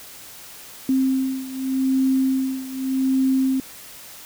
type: beating tone pair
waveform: sine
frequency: 263.7 / 264.54 Hz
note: C4 / C4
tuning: +14 / +19 cents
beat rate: 0.84 Hz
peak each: -20 / -23 dBFS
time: 0.89-3.6 s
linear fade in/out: 2 ms
effects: white hiss -41 dBFS RMS until 4.25 s